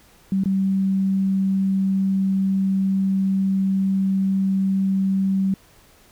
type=tone with dropouts; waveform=sine; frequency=192.7 Hz; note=G3; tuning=29 cents flat; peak=-17 dBFS; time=0.32-5.54 s; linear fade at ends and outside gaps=2 ms; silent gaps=0.437-0.457 s; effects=pink hiss -53 dBFS RMS until 6.11 s